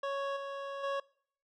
25% pulse tone with level steps, 554.4 Hz, C#5, in tune, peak -29 / -34 / -28 dBFS, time 0.03-1 s, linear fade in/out 5 ms, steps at 0.36 / 0.83 s, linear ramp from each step 10 ms, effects noise-tail reverb RT60 0.6 s tail -24 dB re dry + low-pass 3000 Hz 12 dB/octave

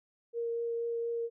sine tone with vibrato, 466.2 Hz, A#4, in tune, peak -31 dBFS, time 0.33-1.3 s, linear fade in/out 50 ms, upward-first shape triangle, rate 4.2 Hz, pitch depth 9 cents each way, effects none

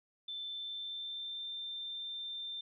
sine tone with pitch glide, 3536 to 3579 Hz, A7 to A7, +8 to +29 cents, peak -39 dBFS, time 0.28-2.61 s, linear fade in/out 5 ms, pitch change +21 cents, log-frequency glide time 0.47-1.49 s, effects none

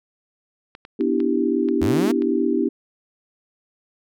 clicks, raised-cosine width 0.3 ms, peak -23 dBFS, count 6, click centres 0.751 / 0.851 / 1.009 / 1.203 / 1.687 / 2.221 s
sine chord, E minor seventh, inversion second, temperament equal, 246.9 / 293.7 / 329.6 / 392 Hz, B3 / D4 / E4 / G4, 0 / 0 / 0 / 0 cents, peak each -23 dBFS, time 0.99-2.69 s, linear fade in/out 10 ms
sawtooth linear sweep, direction up, 71.9 to 236.6 Hz, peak -18 dBFS, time 1.81-2.12 s, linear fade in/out 10 ms
effects none

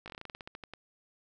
slowing click train, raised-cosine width 0.3 ms, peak -27 dBFS, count 15, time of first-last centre 0.06-0.736 s, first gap 18 ms, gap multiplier 1.14, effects none

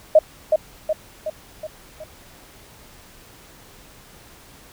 sine tone with echo, 622.3 Hz, D#5, in tune, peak -7 dBFS, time 0.15-0.19 s, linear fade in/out 5 ms, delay 370 ms, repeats 5, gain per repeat -5 dB, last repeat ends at 2.04 s, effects pink hiss -47 dBFS RMS until 4.72 s

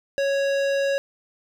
sine tone with hard clipping, 554 Hz, C#5, 1 cent flat, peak -22 dBFS, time 0.18-0.98 s, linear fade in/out 0 ms, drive 16 dB, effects none

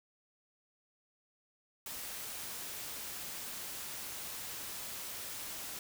white noise, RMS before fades -43 dBFS, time 1.86-5.79 s, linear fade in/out 2 ms, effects none

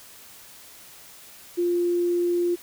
sine tone, 349.2 Hz, F4, in tune, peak -20 dBFS, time 1.57-2.56 s, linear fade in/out 20 ms, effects white hiss -47 dBFS RMS until 2.62 s

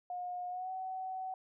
sine tone with pitch glide, 718 to 752.8 Hz, F5 to F#5, +48 to +30 cents, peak -37 dBFS, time 0.1-1.34 s, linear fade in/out 2 ms, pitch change +82 cents, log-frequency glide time 0.49-0.71 s, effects none

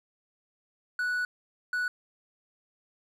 triangle tone bursts at uneven times, 1476 Hz, F#6, 5 cents flat, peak -25 dBFS, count 2, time 0.99-1.25 / 1.73-1.88 s, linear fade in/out 2 ms, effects none

